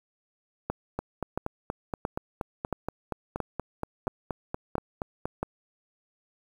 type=two click trains; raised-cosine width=1 ms; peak=-14 / -16 dBFS; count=8 / 19; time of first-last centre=0.7-5.43 / 0.99-5.255 s; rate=1.48 / 4.22 Hz; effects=8-bit